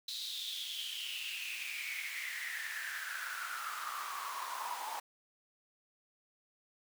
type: noise with high-pass filter sweep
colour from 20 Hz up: pink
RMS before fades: -41 dBFS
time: 0.08-5 s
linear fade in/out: 5 ms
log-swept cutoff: 4000 to 860 Hz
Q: 8.1
effects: none

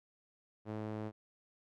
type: tone with band-pass filter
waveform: sawtooth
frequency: 107.7 Hz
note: A2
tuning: 37 cents flat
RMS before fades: -41 dBFS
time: 0.65-1.12 s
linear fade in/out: 50 ms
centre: 400 Hz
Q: 0.66
effects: none

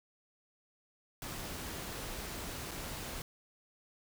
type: noise with dropouts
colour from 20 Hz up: pink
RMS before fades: -42 dBFS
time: 1.22-3.22 s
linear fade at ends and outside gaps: 1 ms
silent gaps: 2.711-2.715 s
effects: none

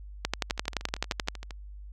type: two click trains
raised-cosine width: 0.2 ms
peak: -23 / -9 dBFS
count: 14 / 13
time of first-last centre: 0.5-1.508 / 0.25-1.284 s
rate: 12.9 / 11.6 Hz
effects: added 50 Hz sine -41 dBFS peak until 1.92 s

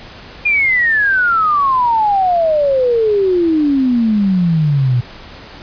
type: exponential sweep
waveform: sine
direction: down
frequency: 2447 to 119.6 Hz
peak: -10 dBFS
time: 0.45-5.01 s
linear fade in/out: 10 ms
effects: pink hiss -35 dBFS RMS until 5.62 s + resampled to 11025 Hz

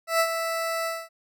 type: tone with ADSR envelope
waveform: 20% pulse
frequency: 659.3 Hz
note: E5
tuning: in tune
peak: -13 dBFS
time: 0.07-1.09 s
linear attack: 130 ms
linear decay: 66 ms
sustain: -8 dB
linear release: 230 ms
effects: none

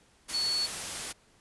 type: tone in noise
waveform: sine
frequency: 4422 Hz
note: C#8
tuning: 5 cents flat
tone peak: -27 dBFS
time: 0.33-0.67 s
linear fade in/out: 20 ms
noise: white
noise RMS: -36 dBFS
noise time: 0.28-1.13 s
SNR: +6 dB
effects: pink hiss -63 dBFS RMS until 1.4 s + resampled to 24000 Hz

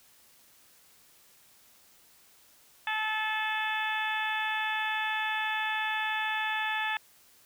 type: harmonic tone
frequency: 433.9 Hz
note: A4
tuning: 24 cents flat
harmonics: 2 / 3 / 4 / 5 / 6 / 7 / 8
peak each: -33 / -40 / -32 / -41 / -36 / -45 / -40 dBFS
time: 2.87-6.97 s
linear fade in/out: 2 ms
effects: white hiss -60 dBFS RMS until 7.45 s

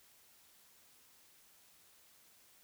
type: silence
effects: white hiss -65 dBFS RMS until 2.63 s

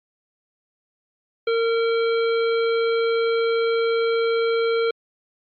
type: harmonic tone with a mistuned harmonic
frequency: 458.7 Hz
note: A#4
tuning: 28 cents flat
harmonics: 1 / 3 / 5 / 7 / 9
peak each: -18 / -28 / -32 / -35 / -37 dBFS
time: 1.47-4.91 s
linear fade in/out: 5 ms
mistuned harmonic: 9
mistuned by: -26 cents
effects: MP3 48 kbps

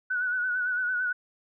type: tone with vibrato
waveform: sine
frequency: 1481 Hz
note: F#6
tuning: 1 cent sharp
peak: -25 dBFS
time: 0.1-1.13 s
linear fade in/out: 10 ms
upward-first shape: sine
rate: 8.9 Hz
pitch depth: 47 cents each way
effects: none

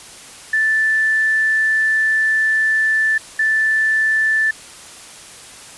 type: tone bursts at uneven times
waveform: sine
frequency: 1760 Hz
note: A6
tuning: in tune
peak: -13 dBFS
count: 2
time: 0.53-3.18 / 3.39-4.51 s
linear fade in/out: 5 ms
effects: white hiss -38 dBFS RMS until 5.77 s + resampled to 24000 Hz

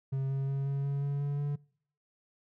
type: tone with pitch steps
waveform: triangle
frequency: 134.8 / 136.13 / 137.47 / 138.83 / 140.2 / 141.58 / 142.98 / 144.39 Hz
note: C#3 / C#3 / C#3 / C#3 / C#3 / C#3 / D3 / D3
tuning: -48 / -31 / -14 / +3 / +20 / +37 / -46 / -29 cents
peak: -27 dBFS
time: 0.12-1.56 s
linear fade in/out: 10 ms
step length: 180 ms
effects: noise-tail reverb RT60 0.6 s tail -25 dB re dry

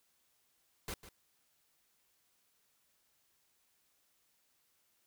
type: noise with echo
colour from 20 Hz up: pink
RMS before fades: -41 dBFS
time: 0.88-0.94 s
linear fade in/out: 2 ms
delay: 150 ms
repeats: 1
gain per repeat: -13 dB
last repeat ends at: 1.09 s
effects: white hiss -75 dBFS RMS until 5.06 s

